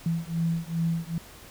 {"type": "beating tone pair", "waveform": "sine", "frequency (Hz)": [164.81, 167.31], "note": ["E3", "E3"], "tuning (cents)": [0, 26], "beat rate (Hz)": 2.5, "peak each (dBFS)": -28, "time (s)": [0.06, 1.18], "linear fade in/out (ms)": 2, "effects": ["pink hiss -48 dBFS RMS until 1.5 s"]}